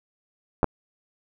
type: clicks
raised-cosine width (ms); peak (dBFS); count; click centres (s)
1; -6; 2; 0.631 / 0.643
effects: none